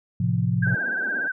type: chord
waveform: sine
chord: F major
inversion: first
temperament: equal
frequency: 110 / 130.81 / 174.61 Hz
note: A2 / C3 / F3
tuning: 0 / 0 / 0 cents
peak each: -24 dBFS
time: 0.2-0.75 s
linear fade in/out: 5 ms
type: tone with vibrato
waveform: sine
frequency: 1567 Hz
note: G6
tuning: 1 cent flat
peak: -23 dBFS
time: 0.62-1.32 s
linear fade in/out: 10 ms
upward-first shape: triangle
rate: 17 Hz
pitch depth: 82 cents each way
type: band-pass noise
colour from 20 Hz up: pink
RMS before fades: -39 dBFS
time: 0.66-1.28 s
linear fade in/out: 5 ms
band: 180 to 830 Hz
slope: 48 dB/octave
effects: none